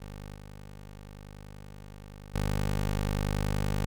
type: tone with level steps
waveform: 15% pulse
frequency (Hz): 50.5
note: G#1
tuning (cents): -48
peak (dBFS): -34 / -38 / -21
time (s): 0-3.86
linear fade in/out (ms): 10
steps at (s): 0.34 / 2.34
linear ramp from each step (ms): 2
effects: none